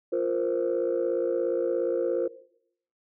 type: chord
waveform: sine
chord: F suspended fourth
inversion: none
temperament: equal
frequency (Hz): 349.2 / 466.2 / 523.3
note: F4 / Bb4 / C5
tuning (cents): 0 / 0 / 0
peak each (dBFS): -27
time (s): 0.12-2.28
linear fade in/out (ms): 10
effects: noise-tail reverb RT60 0.7 s tail -17 dB re dry + tanh soft clip ceiling -18 dBFS